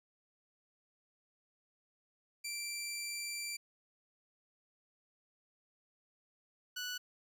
15% pulse tone pair in turn, 2349 / 1479.8 Hz, D7 / F#6, 0 / 0 cents, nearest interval minor sixth, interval 800 cents, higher first, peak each -32 / -32 dBFS, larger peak neither, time 2.44-3.57 / 6.76-6.98 s, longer first, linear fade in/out 10 ms, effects none

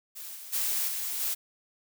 blue noise with level steps, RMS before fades -41 / -44 / -29 / -33 / -30 dBFS, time 0.15-1.35 s, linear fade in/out 20 ms, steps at 0.35 / 0.52 / 0.87 / 1.19 s, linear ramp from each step 20 ms, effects none

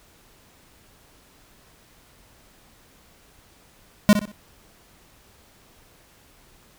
square tone with echo, 207.4 Hz, G#3, 2 cents flat, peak -10 dBFS, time 4.09-4.13 s, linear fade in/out 0 ms, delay 62 ms, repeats 3, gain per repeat -10 dB, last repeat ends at 4.316 s, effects pink hiss -55 dBFS RMS until 6.78 s

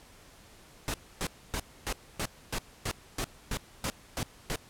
pink noise bursts, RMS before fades -32 dBFS, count 12, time 0.88-4.558 s, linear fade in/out 0 ms, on 59 ms, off 270 ms, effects pink hiss -55 dBFS RMS until 4.69 s + low-pass 12000 Hz 12 dB/octave

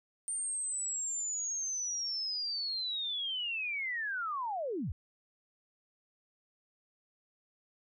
sine linear sweep, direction down, 8920 to 55 Hz, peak -33 dBFS, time 0.28-4.92 s, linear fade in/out 0 ms, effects none

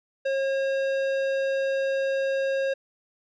triangle tone with tanh clipping, 541 Hz, C#5, 42 cents flat, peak -25 dBFS, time 0.25-2.74 s, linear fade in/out 10 ms, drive 18 dB, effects none

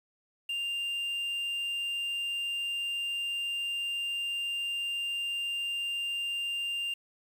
triangle tone with quantisation, 2794 Hz, F7, in tune, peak -29 dBFS, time 0.49-6.94 s, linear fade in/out 5 ms, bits 9, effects none

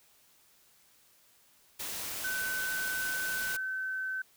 white noise, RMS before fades -38 dBFS, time 1.79-3.57 s, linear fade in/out 10 ms
sine tone with pitch glide, 1517 to 1531.1 Hz, F#6 to G6, +43 to -41 cents, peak -32 dBFS, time 2.24-4.22 s, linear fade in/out 5 ms, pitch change +16 cents, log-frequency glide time 3.48-3.61 s
effects white hiss -64 dBFS RMS until 4.36 s

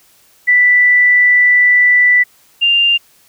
sine tone pair in turn, 1975.5 / 2794 Hz, B6 / F7, 0 / 0 cents, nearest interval tritone, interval 600 cents, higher second, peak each -6 / -8 dBFS, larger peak first, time 0.47-2.24 / 2.61-2.98 s, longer first, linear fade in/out 20 ms, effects white hiss -50 dBFS RMS until 3.28 s

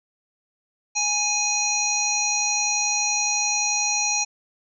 harmonic tone, 830.6 Hz, G#5, in tune, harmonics 1 / 3 / 5 / 7 / 8, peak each -29 / -27 / -29 / -24 / -27 dBFS, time 0.95-4.25 s, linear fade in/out 20 ms, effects none

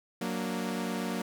sawtooth chord, Gb augmented, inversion none, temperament equal, 185 / 233.1 / 293.7 Hz, Gb3 / Bb3 / D4, 0 / 0 / 0 cents, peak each -31 / -30 / -36 dBFS, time 0.21-1.22 s, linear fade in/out 5 ms, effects none

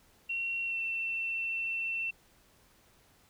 sine tone with pitch glide, 2731 to 2693 Hz, F7 to E7, -39 to +36 cents, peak -31 dBFS, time 0.29-2.11 s, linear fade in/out 10 ms, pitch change -25 cents, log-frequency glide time 0.66-0.77 s, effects pink hiss -64 dBFS RMS until 3.29 s

